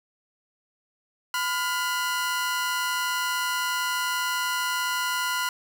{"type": "tone pair together", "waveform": "sawtooth", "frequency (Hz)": [1002.7, 1418], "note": ["B5", "F6"], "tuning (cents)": [26, 26], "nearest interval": "tritone", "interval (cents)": 600, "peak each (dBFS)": -24, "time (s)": [1.34, 5.49], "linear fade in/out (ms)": 2, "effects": []}